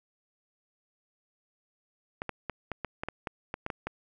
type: clicks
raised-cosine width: 0.5 ms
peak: -18 dBFS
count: 12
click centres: 2.219 / 2.293 / 2.497 / 2.717 / 2.847 / 3.035 / 3.086 / 3.272 / 3.541 / 3.664 / 3.702 / 3.87 s
effects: none